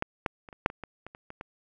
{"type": "clicks", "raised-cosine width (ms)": 0.5, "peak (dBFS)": [-13, -12, -30, -30, -6, -25, -23, -26, -30, -27, -23], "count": 11, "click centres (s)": [0.024, 0.262, 0.488, 0.528, 0.661, 0.701, 0.837, 1.066, 1.149, 1.304, 1.411], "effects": []}